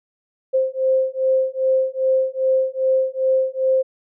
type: beating tone pair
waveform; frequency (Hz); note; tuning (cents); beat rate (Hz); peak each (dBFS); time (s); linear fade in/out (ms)
sine; 523.3 / 525.8; C5 / C5; 0 / +8; 2.5; -19; 0.53-3.83; 20
effects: none